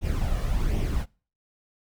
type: noise with flanger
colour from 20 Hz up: brown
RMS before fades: -25 dBFS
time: 0.01-1.06 s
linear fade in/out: 50 ms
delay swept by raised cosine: 0.33 to 1.73 ms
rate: 1.3 Hz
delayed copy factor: +0.55
effects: noise-tail reverb RT60 0.4 s tail -25 dB re dry